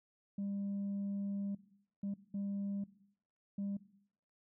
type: tone bursts at uneven times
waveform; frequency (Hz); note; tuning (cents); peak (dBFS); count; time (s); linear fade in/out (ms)
sine; 199.6; G3; +32; -34; 4; 0.38-1.55 / 2.03-2.14 / 2.34-2.84 / 3.58-3.77; 5
effects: noise-tail reverb RT60 0.7 s tail -18 dB re dry + tanh soft clip ceiling -34 dBFS